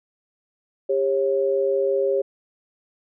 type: tone pair together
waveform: sine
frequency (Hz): 399.3 / 545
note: G4 / C#5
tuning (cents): +32 / -29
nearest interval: perfect fourth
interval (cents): 539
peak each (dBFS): -21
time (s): 0.89-2.22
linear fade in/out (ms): 10
effects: none